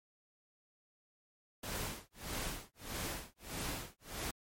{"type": "noise with tremolo", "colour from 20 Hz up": "pink", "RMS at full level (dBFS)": -39, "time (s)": [1.63, 4.31], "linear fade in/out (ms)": 5, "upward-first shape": "sine", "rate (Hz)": 1.6, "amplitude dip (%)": 100, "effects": ["MP3 64 kbps"]}